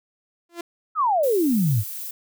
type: tone with exponential growth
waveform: sawtooth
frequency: 342.3 Hz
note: F4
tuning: 35 cents flat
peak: -23 dBFS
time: 0.49-0.61 s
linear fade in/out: 5 ms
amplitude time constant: 26 ms
type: exponential sweep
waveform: sine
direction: down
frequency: 1341 to 95.8 Hz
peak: -17 dBFS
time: 0.95-1.84 s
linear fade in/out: 50 ms
type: noise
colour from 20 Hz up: violet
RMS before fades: -33 dBFS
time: 1.23-2.11 s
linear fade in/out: 5 ms
effects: none